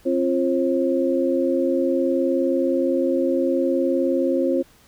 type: tone cluster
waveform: sine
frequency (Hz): 265.4 / 344.8 / 536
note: C4 / F4 / C5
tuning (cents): +25 / -22 / +42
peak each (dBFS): -22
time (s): 0.05-4.63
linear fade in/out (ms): 20
effects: pink hiss -54 dBFS RMS until 4.87 s